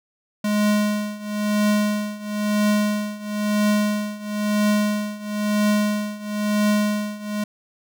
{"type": "tone with tremolo", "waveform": "square", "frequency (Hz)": 209, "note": "G#3", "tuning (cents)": 11, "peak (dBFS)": -16, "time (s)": [0.44, 7.44], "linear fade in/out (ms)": 5, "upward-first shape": "triangle", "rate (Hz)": 1, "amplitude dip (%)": 90, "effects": []}